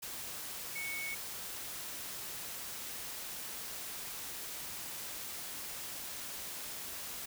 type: tone in noise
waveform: sine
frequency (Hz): 2217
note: C#7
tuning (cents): 0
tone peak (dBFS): -38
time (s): 0.75-1.15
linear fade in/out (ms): 10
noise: white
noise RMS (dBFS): -43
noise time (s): 0.02-7.26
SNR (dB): +2
effects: none